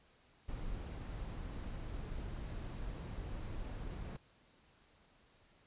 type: noise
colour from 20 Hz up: brown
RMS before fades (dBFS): -43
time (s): 0.48-4.17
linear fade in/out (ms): 10
effects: pink hiss -68 dBFS RMS until 5.66 s + resampled to 8000 Hz